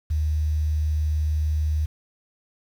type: tone with quantisation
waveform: sine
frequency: 76.6 Hz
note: D#2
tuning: 27 cents flat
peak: -20 dBFS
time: 0.1-1.86 s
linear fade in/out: 10 ms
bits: 8
effects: none